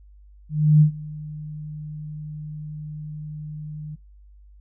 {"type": "tone with ADSR envelope", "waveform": "sine", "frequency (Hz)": 151.9, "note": "D#3", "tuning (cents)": -41, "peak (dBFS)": -9, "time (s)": [0.49, 3.96], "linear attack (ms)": 320, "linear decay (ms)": 100, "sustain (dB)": -22, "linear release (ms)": 16, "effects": ["noise-tail reverb RT60 0.2 s tail -24 dB re dry", "added 50 Hz sine -46 dBFS peak until 4.6 s"]}